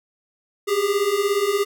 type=beating tone pair; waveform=square; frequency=392.3 / 409.3 Hz; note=G4 / G#4; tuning=+1 / -25 cents; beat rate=17 Hz; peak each=-24 / -21 dBFS; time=0.67-1.65 s; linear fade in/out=20 ms; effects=none

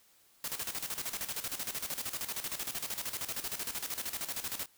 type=noise with tremolo; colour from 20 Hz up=white; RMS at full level=-36 dBFS; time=0.44-4.66 s; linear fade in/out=2 ms; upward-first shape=square; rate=13 Hz; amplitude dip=70%; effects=white hiss -65 dBFS RMS until 4.77 s

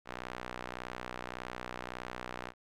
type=tone with band-pass filter; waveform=sawtooth; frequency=61.74 Hz; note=B1; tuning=in tune; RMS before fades=-43 dBFS; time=0.05-2.53 s; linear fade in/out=50 ms; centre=1400 Hz; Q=0.73; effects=Opus 48 kbps

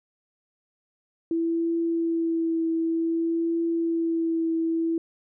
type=tone with vibrato; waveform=sine; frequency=330.7 Hz; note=E4; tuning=6 cents sharp; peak=-22 dBFS; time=1.31-4.98 s; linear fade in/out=2 ms; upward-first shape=triangle; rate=0.54 Hz; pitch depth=20 cents each way; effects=none

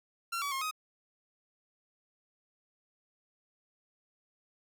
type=tone with pitch steps; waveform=sawtooth; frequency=1367 / 1140 / 1073 / 1256 Hz; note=F6 / C#6 / C6 / D#6; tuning=-37 / +48 / +43 / +16 cents; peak=-29 dBFS; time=0.32-0.712 s; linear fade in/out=10 ms; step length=98 ms; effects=none

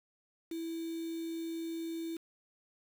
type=tone with quantisation; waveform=sine; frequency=329.6 Hz; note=E4; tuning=in tune; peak=-36 dBFS; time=0.51-2.17 s; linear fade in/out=5 ms; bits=8; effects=none

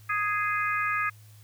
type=harmonic tone; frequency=415.3 Hz; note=G#4; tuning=in tune; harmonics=3 / 4 / 5 / 6; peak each=-28 / -30 / -32 / -34 dBFS; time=0.09-1.1 s; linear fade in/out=10 ms; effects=added 106 Hz sine -49 dBFS peak until 1.43 s + white hiss -59 dBFS RMS until 1.43 s

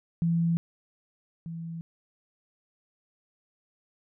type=tone pair in turn; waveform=sine; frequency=167.8 / 165.78 Hz; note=E3 / E3; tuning=+31 / +10 cents; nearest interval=unison; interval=21 cents; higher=first; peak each=-22 / -34 dBFS; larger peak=first; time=0.22-0.57 / 1.46-1.81 s; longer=neither; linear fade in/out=0 ms; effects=none

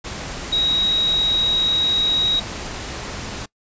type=tone in noise; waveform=sine; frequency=3814 Hz; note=A#7; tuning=39 cents sharp; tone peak=-16 dBFS; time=0.52-2.4 s; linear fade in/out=10 ms; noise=pink; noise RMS=-30 dBFS; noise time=0.04-3.46 s; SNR=+11 dB; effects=noise-tail reverb RT60 0.1 s tail -23 dB re dry + resampled to 16000 Hz

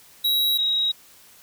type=tone pair in turn; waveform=square / sine; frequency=3861 / 3817 Hz; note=B7 / A#7; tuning=-40 / +40 cents; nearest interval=unison; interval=20 cents; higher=first; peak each=-19 dBFS; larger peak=neither; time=0.24-0.58 / 0.58-0.92 s; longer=neither; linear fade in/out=10 ms; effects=white hiss -51 dBFS RMS until 1.42 s

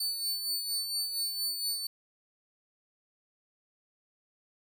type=tone with tremolo; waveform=sawtooth; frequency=4499 Hz; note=C#8; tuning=25 cents sharp; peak=-26 dBFS; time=0-1.87 s; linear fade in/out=5 ms; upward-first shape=sine; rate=4.3 Hz; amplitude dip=50%; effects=11-bit

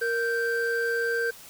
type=tone pair together; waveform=triangle; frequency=466.2 / 1563.1 Hz; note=A#4 / G6; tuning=0 / -5 cents; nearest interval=octave + major sixth; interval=2095 cents; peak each=-25 dBFS; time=0.01-1.31 s; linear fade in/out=10 ms; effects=white hiss -47 dBFS RMS until 1.49 s

